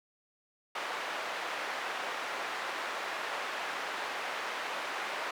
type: band-pass noise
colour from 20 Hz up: white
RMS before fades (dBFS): -37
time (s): 0.75-5.31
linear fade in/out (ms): 5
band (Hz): 540 to 1800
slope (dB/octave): 12
effects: none